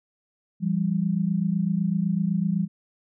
sine tone pair together, 169.9 / 197.84 Hz, F3 / G3, -47 / +16 cents, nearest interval minor third, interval 263 cents, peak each -24 dBFS, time 0.6-2.68 s, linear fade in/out 50 ms, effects none

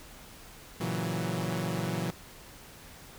sawtooth chord, F# dominant seventh, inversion first, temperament equal, 116.54 / 138.59 / 164.81 / 185 Hz, A#2 / C#3 / E3 / F#3, 0 / 0 / 0 / 0 cents, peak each -32 / -35 / -30 / -31 dBFS, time 0.8-2.11 s, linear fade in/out 10 ms, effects pink hiss -50 dBFS RMS until 3.18 s

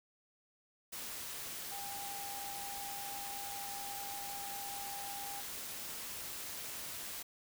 sine tone in noise, 802 Hz, G5, 39 cents sharp, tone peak -45 dBFS, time 1.71-5.41 s, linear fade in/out 10 ms, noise white, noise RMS -44 dBFS, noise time 0.92-7.23 s, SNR -4 dB, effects none

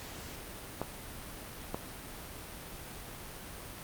clicks, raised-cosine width 1 ms, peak -19 dBFS, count 2, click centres 0.816 / 1.745 s, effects pink hiss -45 dBFS RMS until 3.83 s + Opus 48 kbps

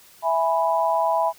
sine chord, E major, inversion none, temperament equal, 659.3 / 830.6 / 987.8 Hz, E5 / G#5 / B5, 0 / 0 / 0 cents, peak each -22 / -24 / -22 dBFS, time 0.22-1.33 s, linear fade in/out 50 ms, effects white hiss -51 dBFS RMS until 1.38 s

